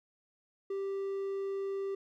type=tone; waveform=triangle; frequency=392 Hz; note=G4; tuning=in tune; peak=-31 dBFS; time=0.7-1.95 s; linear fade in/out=5 ms; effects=none